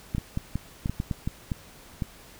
clicks, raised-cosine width 5 ms, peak -15 dBFS, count 11, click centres 0.149 / 0.182 / 0.374 / 0.556 / 0.859 / 0.896 / 1.001 / 1.112 / 1.275 / 1.518 / 2.022 s, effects pink hiss -50 dBFS RMS until 2.39 s

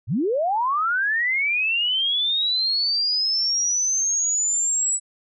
sine linear sweep, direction up, 83.5 to 7902 Hz, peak -19 dBFS, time 0.07-5 s, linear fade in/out 50 ms, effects none

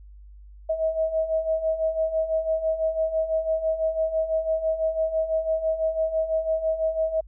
sine beating tone pair, 636 / 642 Hz, D#5 / E5, +38 / -46 cents, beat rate 6 Hz, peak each -28 / -23 dBFS, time 0.69-7.21 s, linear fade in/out 10 ms, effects added 50 Hz sine -43 dBFS peak until 7.27 s

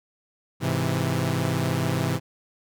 sawtooth chord, Ab augmented, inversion none, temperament equal, 103.83 / 130.81 / 164.81 Hz, Ab2 / C3 / E3, 0 / 0 / 0 cents, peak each -25 / -22 / -23 dBFS, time 0.6-2.2 s, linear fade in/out 50 ms, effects none

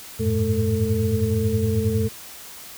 sine tone cluster, 89.5 / 102 / 111.5 / 215 / 445.5 Hz, F2 / G#2 / A2 / A3 / A4, +43 / -31 / +23 / -40 / +22 cents, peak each -25 dBFS, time 0.19-2.09 s, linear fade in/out 20 ms, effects white hiss -40 dBFS RMS until 2.77 s

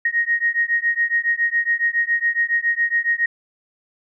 sine beating tone pair, 1868 / 1875.2 Hz, A#6 / A#6, +3 / +10 cents, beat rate 7.2 Hz, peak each -20 dBFS, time 0.05-3.26 s, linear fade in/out 5 ms, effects none

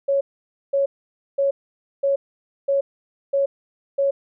sine tone bursts, 554.4 Hz, C#5, in tune, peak -16 dBFS, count 7, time 0.08-4.11 s, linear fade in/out 10 ms, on 130 ms, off 520 ms, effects none

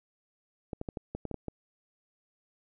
clicks, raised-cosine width 2 ms, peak -22 dBFS, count 9, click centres 0.732 / 0.814 / 0.888 / 0.972 / 1.15 / 1.253 / 1.313 / 1.343 / 1.483 s, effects none

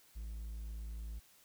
triangle tone, 55 Hz, A1, in tune, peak -39 dBFS, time 0.15-1.2 s, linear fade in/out 20 ms, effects white hiss -65 dBFS RMS until 1.44 s

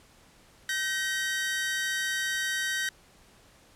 sawtooth tone pair together, 1543 / 1888 Hz, G6 / A#6, -28 / +22 cents, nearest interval minor third, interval 350 cents, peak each -27 dBFS, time 0.69-2.89 s, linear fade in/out 2 ms, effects pink hiss -58 dBFS RMS until 3.75 s + low-pass 11000 Hz 12 dB/octave

